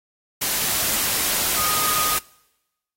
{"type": "tone in noise", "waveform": "sine", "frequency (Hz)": 1242, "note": "D#6", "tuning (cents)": -3, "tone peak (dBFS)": -26, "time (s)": [1.57, 2.17], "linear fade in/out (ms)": 10, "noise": "white", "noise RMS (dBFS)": -22, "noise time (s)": [0.41, 2.19], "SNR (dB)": -7, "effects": ["noise-tail reverb RT60 1.0 s tail -25 dB re dry", "AAC 48 kbps"]}